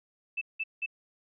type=tone bursts; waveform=sine; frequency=2637 Hz; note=E7; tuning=in tune; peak=-29 dBFS; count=3; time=0.37-0.862 s; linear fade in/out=10 ms; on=44 ms; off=180 ms; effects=none